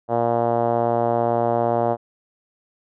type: tone with low-pass filter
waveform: 5% pulse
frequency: 117.7 Hz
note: A#2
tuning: 17 cents sharp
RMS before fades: -20 dBFS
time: 0.08-1.97 s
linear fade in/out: 50 ms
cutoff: 680 Hz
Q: 2.7
effects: none